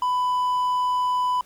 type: tone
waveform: triangle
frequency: 997 Hz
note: B5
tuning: 16 cents sharp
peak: -18 dBFS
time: 0.02-1.41 s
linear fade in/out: 2 ms
effects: pink hiss -54 dBFS RMS until 1.45 s